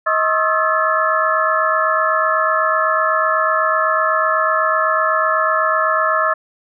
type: tone cluster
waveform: sine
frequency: 633 / 1081 / 1265 / 1333 / 1725 Hz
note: D#5 / C#6 / D#6 / E6 / A6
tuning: +30 / -44 / +28 / +19 / -35 cents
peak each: -20 dBFS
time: 0.06-6.34 s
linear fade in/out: 10 ms
effects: none